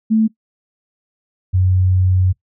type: tone pair in turn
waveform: sine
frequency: 220 / 92.5 Hz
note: A3 / F#2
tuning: 0 / 0 cents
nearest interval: octave + minor third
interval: 1500 cents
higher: first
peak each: -10 / -11 dBFS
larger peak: first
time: 0.1-0.28 / 1.53-2.33 s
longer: second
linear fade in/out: 20 ms
effects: noise-tail reverb RT60 0.1 s tail -19 dB re dry